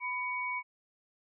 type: tone pair together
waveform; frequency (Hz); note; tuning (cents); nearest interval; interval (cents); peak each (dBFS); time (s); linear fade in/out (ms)
sine; 1000 / 2245; B5 / C#7; +21 / +21; octave + major second; 1400; -36 / -34; 0-0.63; 50
effects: none